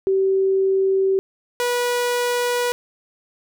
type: tone pair in turn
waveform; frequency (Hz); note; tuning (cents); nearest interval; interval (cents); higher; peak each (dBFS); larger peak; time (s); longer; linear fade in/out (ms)
sine / sawtooth; 384.9 / 487; G4 / B4; -32 / -24; major third; 408; second; -15; neither; 0.07-1.19 / 1.6-2.72; neither; 0
effects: none